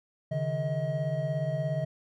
triangle tone cluster, 138.1 / 155.1 / 634 Hz, C#3 / D#3 / D#5, -6 / -5 / +32 cents, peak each -30 dBFS, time 0.31-1.85 s, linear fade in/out 10 ms, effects none

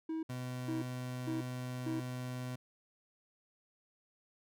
triangle tone bursts, 320.8 Hz, E4, 47 cents flat, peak -33 dBFS, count 4, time 0.09-2 s, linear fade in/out 5 ms, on 140 ms, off 450 ms
30% pulse tone, 126 Hz, B2, 35 cents sharp, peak -36 dBFS, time 0.29-2.56 s, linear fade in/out 10 ms
effects none

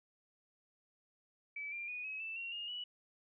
sine tone with pitch steps, 2300 / 2382 / 2468 / 2556 / 2648 / 2743 / 2841 / 2943 Hz, D7 / D7 / D#7 / D#7 / E7 / F7 / F7 / F#7, -37 / +24 / -15 / +46 / +7 / -32 / +29 / -10 cents, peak -40 dBFS, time 1.56-2.84 s, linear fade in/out 5 ms, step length 160 ms, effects none

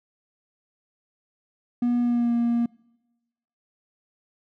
triangle tone with pitch glide, 241.7 to 235.9 Hz, B3 to A#3, -37 to +21 cents, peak -17 dBFS, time 1.82-2.66 s, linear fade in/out 5 ms, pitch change -42 cents, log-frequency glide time 2.01-2.33 s, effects noise-tail reverb RT60 1.0 s tail -26 dB re dry + tanh soft clip ceiling -13 dBFS

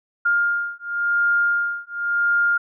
sine beating tone pair, 1407 / 1407.93 Hz, F6 / F6, +12 / +14 cents, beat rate 0.93 Hz, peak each -21 dBFS, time 0.25-2.58 s, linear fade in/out 10 ms, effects none

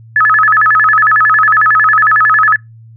sine tone with vibrato, 1480 Hz, F#6, in tune, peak -5 dBFS, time 0.16-2.56 s, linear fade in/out 2 ms, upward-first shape square, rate 11 Hz, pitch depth 260 cents each way, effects noise-tail reverb RT60 0.2 s tail -26 dB re dry + added 113 Hz sine -34 dBFS peak until 2.96 s

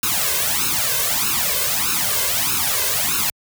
white noise with flanger, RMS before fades -20 dBFS, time 0.03-3.3 s, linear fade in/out 2 ms, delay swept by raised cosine 0.75 to 1.95 ms, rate 1.6 Hz, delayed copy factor +1, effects high-pass 60 Hz 12 dB/octave

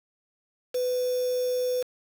sine tone with quantisation, 499.8 Hz, B4, 21 cents sharp, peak -24 dBFS, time 0.74-1.83 s, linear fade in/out 10 ms, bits 6, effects none

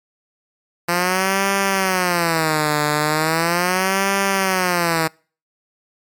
5% pulse tone with vibrato, 171.4 Hz, F3, 32 cents flat, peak -5 dBFS, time 0.88-5.08 s, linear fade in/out 10 ms, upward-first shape sine, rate 0.38 Hz, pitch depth 240 cents each way, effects noise-tail reverb RT60 0.4 s tail -26 dB re dry + MP3 96 kbps

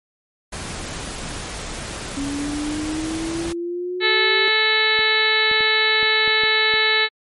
pink noise, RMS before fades -30 dBFS, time 0.52-3.53 s, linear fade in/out 10 ms
sine exponential sweep, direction up, 277.2 to 392 Hz, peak -23 dBFS, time 2.17-4.48 s, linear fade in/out 0 ms
harmonic tone, 435.7 Hz, A4, 17 cents flat, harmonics 1 / 2 / 3 / 4 / 5 / 6 / 7 / 8 / 9 / 10, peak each -25 / -29 / -28 / -20 / -21 / -29 / -28 / -30 / -20 / -32 dBFS, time 4-7.09 s, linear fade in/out 50 ms
clicks, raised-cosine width 2 ms, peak -21 dBFS, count 7, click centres 4.991 / 5.514 / 5.607 / 6.029 / 6.277 / 6.436 / 6.739 s
effects MP3 48 kbps

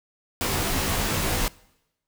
pink noise with comb filter, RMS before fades -25 dBFS, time 0.41-1.48 s, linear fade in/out 0 ms, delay 17 ms, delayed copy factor -0.9, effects noise-tail reverb RT60 0.9 s tail -23 dB re dry

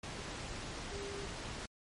sine tone in noise, 400.8 Hz, G4, 38 cents sharp, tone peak -42 dBFS, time 0.91-1.26 s, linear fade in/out 5 ms, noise pink, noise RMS -43 dBFS, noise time 0.03-1.66 s, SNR -2 dB, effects low-pass 7000 Hz 12 dB/octave + MP3 48 kbps

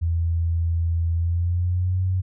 sine tone with pitch glide, 83.6 to 92.76 Hz, E2 to F#2, +25 to +5 cents, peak -19 dBFS, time 0.01-2.22 s, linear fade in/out 20 ms, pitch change +180 cents, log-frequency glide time 1.15-2.02 s, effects none

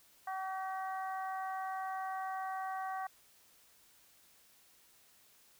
harmonic tone with a mistuned harmonic, 379.8 Hz, F#4, 45 cents sharp, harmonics 2 / 3 / 4 / 5, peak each -38 / -43 / -48 / -50 dBFS, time 0.27-3.07 s, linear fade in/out 5 ms, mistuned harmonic 4, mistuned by +16 cents, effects white hiss -65 dBFS RMS until 5.59 s

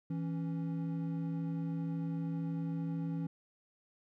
triangle tone pair together, 164.81 / 277.7 Hz, E3 / C#4, 0 / +3 cents, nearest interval major sixth, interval 903 cents, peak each -33 / -38 dBFS, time 0.1-3.27 s, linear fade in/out 5 ms, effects none

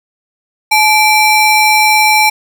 square ring-modulated tone, 1596 Hz, G6, 31 cents sharp, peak -4 dBFS, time 0.71-2.3 s, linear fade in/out 10 ms, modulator 738 Hz, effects none

